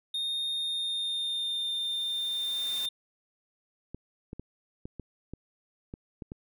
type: tone with pitch glide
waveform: triangle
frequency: 3679 to 3612 Hz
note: A#7 to A7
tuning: -24 to +45 cents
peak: -28 dBFS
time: 0.14-2.89 s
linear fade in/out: 5 ms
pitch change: -31 cents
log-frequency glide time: 0.5-1.7 s
type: noise with exponential growth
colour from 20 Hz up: white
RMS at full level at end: -41 dBFS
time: 0.83-2.86 s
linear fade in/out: 5 ms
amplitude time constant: 440 ms
type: clicks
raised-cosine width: 3 ms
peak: -26 dBFS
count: 9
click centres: 3.946 / 4.331 / 4.396 / 4.855 / 4.997 / 5.336 / 5.939 / 6.222 / 6.319 s
effects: none